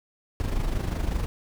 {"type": "noise with amplitude modulation", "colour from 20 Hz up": "brown", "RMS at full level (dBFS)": -24, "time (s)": [0.4, 1.26], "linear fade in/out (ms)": 0, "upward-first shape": "sine", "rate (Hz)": 25.3, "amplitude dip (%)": 60, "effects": []}